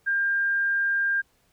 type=tone; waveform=sine; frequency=1600 Hz; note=G6; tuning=35 cents sharp; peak=-21 dBFS; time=0.06-1.22 s; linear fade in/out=20 ms; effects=pink hiss -66 dBFS RMS until 1.52 s